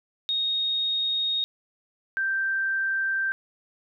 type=tone pair in turn; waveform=sine; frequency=3729 / 1567.9 Hz; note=A#7 / G6; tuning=0 / 0 cents; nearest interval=octave + minor third; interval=1500 cents; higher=first; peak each=-23 dBFS; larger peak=neither; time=0.29-1.44 / 2.17-3.32 s; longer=neither; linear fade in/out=0 ms; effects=none